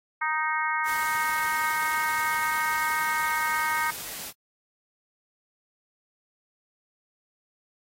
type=harmonic tone; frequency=311.1 Hz; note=D#4; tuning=in tune; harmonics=3 / 4 / 5 / 6 / 7; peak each=-29 / -30 / -31 / -32 / -32 dBFS; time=0.21-3.91 s; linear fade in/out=10 ms
type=noise; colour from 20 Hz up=white; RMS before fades=-37 dBFS; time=0.84-4.33 s; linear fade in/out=50 ms
effects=AAC 48 kbps